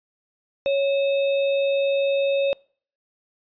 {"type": "tone with sample-and-hold", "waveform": "sine", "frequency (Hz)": 554.4, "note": "C#5", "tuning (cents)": 0, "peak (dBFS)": -18, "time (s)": [0.66, 2.53], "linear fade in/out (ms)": 0, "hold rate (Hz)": 3150, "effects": ["noise-tail reverb RT60 0.5 s tail -26 dB re dry", "resampled to 11025 Hz"]}